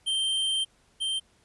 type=tone pair in turn; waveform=square; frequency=3139 / 3139 Hz; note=G7 / G7; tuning=+2 / +2 cents; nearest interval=unison; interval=0 cents; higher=neither; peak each=-25 / -27 dBFS; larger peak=first; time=0.06-0.65 / 1-1.2 s; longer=first; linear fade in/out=20 ms; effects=pink hiss -64 dBFS RMS until 1.44 s + resampled to 24000 Hz